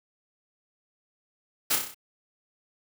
white noise with echo, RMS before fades -24 dBFS, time 1.7-1.76 s, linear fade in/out 10 ms, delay 31 ms, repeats 6, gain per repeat -4 dB, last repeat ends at 1.946 s, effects none

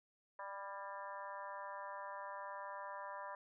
harmonic tone with a mistuned harmonic, 197.7 Hz, G3, 15 cents sharp, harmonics 3 / 4 / 5 / 6 / 7 / 8 / 9, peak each -51 / -56 / -47 / -54 / -59 / -56 / -57 dBFS, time 0.39-3.35 s, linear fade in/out 2 ms, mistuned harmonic 8, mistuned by +38 cents, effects none

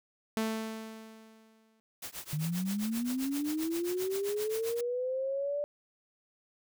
sawtooth tone with exponential decay, 221.2 Hz, A3, 9 cents sharp, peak -24 dBFS, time 0.37-1.8 s, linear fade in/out 0 ms, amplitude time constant 310 ms
white noise with tremolo, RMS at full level -39 dBFS, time 2.02-4.81 s, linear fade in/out 5 ms, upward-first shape triangle, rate 7.6 Hz, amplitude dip 100%
sine linear sweep, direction up, 146.83 to 587.3 Hz, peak -30 dBFS, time 2.33-5.64 s, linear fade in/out 0 ms
effects none

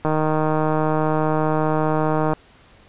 click train, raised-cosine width 1 ms, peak -7 dBFS, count 355, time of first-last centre 0.05-2.334 s, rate 155 Hz, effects pink hiss -51 dBFS RMS until 2.88 s + resampled to 8000 Hz

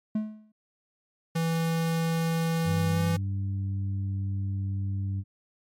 triangle tone with exponential decay, 214.9 Hz, A3, 41 cents flat, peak -20 dBFS, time 0.15-0.52 s, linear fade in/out 5 ms, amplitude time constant 80 ms
square tone with pitch glide, 164.6 to 166.99 Hz, E3 to E3, -2 to +23 cents, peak -25 dBFS, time 1.35-3.17 s, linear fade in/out 10 ms, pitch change +25 cents, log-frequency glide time 2.92-3 s
harmonic tone, 98 Hz, G2, in tune, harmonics 1 / 2 / 3, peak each -27 / -39 / -46 dBFS, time 2.64-5.24 s, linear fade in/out 50 ms
effects MP3 64 kbps

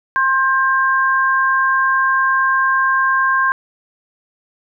sine tone pair together, 1061.2 / 1590 Hz, C6 / G6, +24 / +24 cents, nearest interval perfect fifth, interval 700 cents, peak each -15 dBFS, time 0.16-3.52 s, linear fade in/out 0 ms, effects none

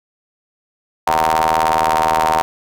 sawtooth ring-modulated tone, 79.4 Hz, D#2, 36 cents sharp, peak -6 dBFS, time 1.07-2.42 s, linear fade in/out 0 ms, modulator 842 Hz, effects none

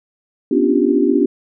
sine tone cluster, 246.9 / 279.3 / 294.6 / 347.3 / 391.8 Hz, B3 / C#4 / D4 / F4 / G4, 0 / +13 / +6 / -10 / -1 cents, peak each -18 dBFS, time 0.51-1.26 s, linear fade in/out 5 ms, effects none

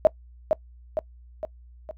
sine tone with echo, 626 Hz, D#5, 10 cents sharp, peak -11 dBFS, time 0.05-0.07 s, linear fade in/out 0 ms, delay 460 ms, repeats 4, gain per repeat -5 dB, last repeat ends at 1.91 s, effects noise-tail reverb RT60 0.1 s tail -22 dB re dry + added 60 Hz sine -46 dBFS peak until 1.97 s

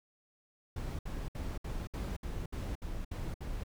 brown noise bursts, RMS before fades -38 dBFS, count 10, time 0.76-3.636 s, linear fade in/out 5 ms, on 230 ms, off 64 ms, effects none

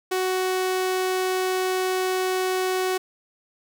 sawtooth tone, 372.1 Hz, F#4, 10 cents sharp, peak -18 dBFS, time 0.11-2.98 s, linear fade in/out 10 ms, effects none

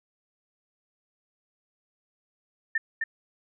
sine tone with echo, 1794 Hz, A6, 33 cents sharp, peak -22 dBFS, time 2.75-2.78 s, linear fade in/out 5 ms, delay 260 ms, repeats 1, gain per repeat -3 dB, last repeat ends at 3.04 s, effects none

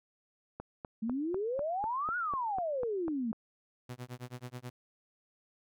click train, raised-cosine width 1 ms, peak -26 dBFS, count 12, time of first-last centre 0.6-3.33 s, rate 4.03 Hz
sine exponential two-way sweep, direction up then down, 213.4 to 1480 to 213.4 Hz, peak -31 dBFS, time 1.02-3.32 s, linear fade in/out 10 ms, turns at 2.17 s
sawtooth tone with tremolo, 124.2 Hz, B2, 10 cents sharp, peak -35 dBFS, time 3.89-4.7 s, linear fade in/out 5 ms, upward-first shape sine, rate 9.3 Hz, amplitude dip 100%
effects none

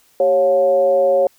sine tone with frequency modulation, 550 Hz, C#5, 14 cents flat, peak -11 dBFS, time 0.2-1.27 s, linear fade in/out 2 ms, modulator 161 Hz, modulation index 0.61, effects white hiss -55 dBFS RMS until 1.38 s

